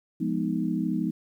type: chord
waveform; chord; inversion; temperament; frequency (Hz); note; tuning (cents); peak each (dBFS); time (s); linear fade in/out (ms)
sine; F half-diminished seventh; none; equal; 174.61 / 207.7 / 246.9 / 311.1; F3 / Ab3 / Cb4 / Eb4; 0 / 0 / 0 / 0; -30; 0.2-1.11; 10
effects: 10-bit